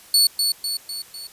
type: tone with echo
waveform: sawtooth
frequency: 4435 Hz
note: C#8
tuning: in tune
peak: -10 dBFS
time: 0.14-0.27 s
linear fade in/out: 2 ms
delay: 250 ms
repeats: 4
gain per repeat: -5 dB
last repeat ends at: 1.27 s
effects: white hiss -47 dBFS RMS until 1.32 s + resampled to 32000 Hz